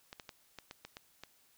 clicks, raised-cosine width 0.2 ms, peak -28 dBFS, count 8, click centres 0.129 / 0.198 / 0.292 / 0.587 / 0.711 / 0.85 / 0.969 / 1.236 s, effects white hiss -68 dBFS RMS until 1.57 s

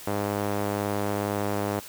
sawtooth tone with band-pass filter, 102.1 Hz, G#2, 29 cents flat, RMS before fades -28 dBFS, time 0.07-1.8 s, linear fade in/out 5 ms, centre 630 Hz, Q 0.79, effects white hiss -43 dBFS RMS until 1.88 s

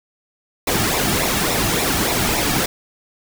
pink noise with flanger, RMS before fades -19 dBFS, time 0.67-2.66 s, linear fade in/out 5 ms, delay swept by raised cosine 0.63 to 2.03 ms, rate 3.5 Hz, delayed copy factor -0.6, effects none

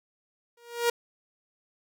sawtooth tone with exponential growth, 473.2 Hz, A#4, 26 cents sharp, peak -16 dBFS, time 0.57-0.9 s, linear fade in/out 5 ms, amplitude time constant 70 ms, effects none

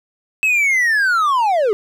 triangle linear sweep, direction down, 2625 to 389 Hz, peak -11 dBFS, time 0.43-1.73 s, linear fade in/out 0 ms, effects none

